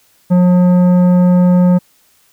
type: tone with tanh clipping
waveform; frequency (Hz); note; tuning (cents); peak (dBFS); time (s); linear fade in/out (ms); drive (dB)
sine; 179.4; F3; +47; -8; 0.3-1.79; 20; 11
effects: white hiss -53 dBFS RMS until 2.32 s